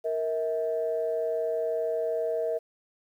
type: tone pair together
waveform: sine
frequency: 466.2 / 643.9 Hz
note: A#4 / E5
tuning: 0 / -41 cents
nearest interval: tritone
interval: 559 cents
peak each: -28 dBFS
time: 0.04-2.59 s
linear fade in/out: 20 ms
effects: tanh soft clip ceiling -18 dBFS + 10-bit